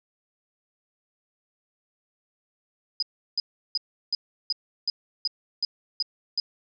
sine tone bursts, 4978 Hz, D#8, in tune, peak -22 dBFS, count 10, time 3-6.4 s, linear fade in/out 2 ms, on 25 ms, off 350 ms, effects none

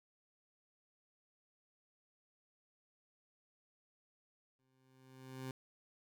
20% pulse tone with exponential growth, 130.81 Hz, C3, in tune, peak -36 dBFS, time 4.59-5.51 s, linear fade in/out 2 ms, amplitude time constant 200 ms, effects none

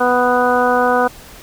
harmonic tone, 247.6 Hz, B3, 5 cents sharp, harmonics 1 / 2 / 3 / 4 / 5 / 6, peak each -21 / -16 / -17 / -20 / -20 / -20 dBFS, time 0-1.08 s, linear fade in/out 10 ms, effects pink hiss -39 dBFS RMS until 1.42 s

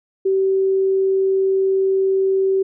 sine tone, 384.5 Hz, G4, 33 cents flat, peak -14 dBFS, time 0.25-2.63 s, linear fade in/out 10 ms, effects none

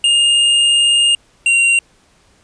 square tone pair in turn, 2827 / 2762 Hz, F7 / F7, +20 / -20 cents, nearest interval unison, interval 40 cents, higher first, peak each -10 dBFS, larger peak neither, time 0.04-1.15 / 1.46-1.79 s, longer first, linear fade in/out 2 ms, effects pink hiss -53 dBFS RMS until 2.43 s + resampled to 22050 Hz

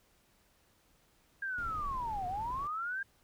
sine linear two-way sweep, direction down then up, 1620 to 706 to 1619 Hz, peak -34 dBFS, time 1.42-3.03 s, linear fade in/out 5 ms, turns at 2.27 s
brown noise, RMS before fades -45 dBFS, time 1.58-2.67 s, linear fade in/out 0 ms
effects pink hiss -69 dBFS RMS until 3.23 s

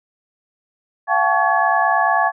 sine tone cluster, 689 / 758 / 863 / 1122 / 1696 Hz, F5 / F#5 / A5 / C#6 / G#6, -24 / +42 / -34 / +21 / +36 cents, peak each -20 dBFS, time 1.07-2.32 s, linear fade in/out 50 ms, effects none

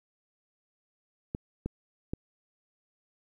clicks, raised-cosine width 3 ms, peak -19 dBFS, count 3, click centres 1.349 / 1.66 / 2.135 s, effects 10-bit

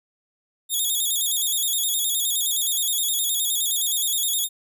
5% pulse tone with vibrato, 3520 Hz, A7, in tune, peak -14 dBFS, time 0.69-4.49 s, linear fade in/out 50 ms, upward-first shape square, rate 9.6 Hz, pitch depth 75 cents each way, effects none

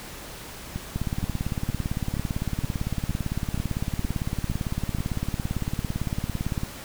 two click trains, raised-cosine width 5 ms, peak -17 / -14 dBFS, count 10 / 102, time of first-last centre 0.76-4.985 / 0.96-6.634 s, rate 2.13 / 17.8 Hz, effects pink hiss -40 dBFS RMS until 6.84 s

